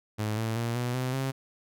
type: tone with pitch steps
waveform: sawtooth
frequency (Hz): 107.1 / 111.97 / 117.06 / 122.39 / 127.95 / 133.77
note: A2 / A2 / A#2 / B2 / C3 / C3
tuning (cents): -46 / +31 / +8 / -15 / -38 / +39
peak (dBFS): -24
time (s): 0.18-1.32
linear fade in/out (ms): 20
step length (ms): 190
effects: none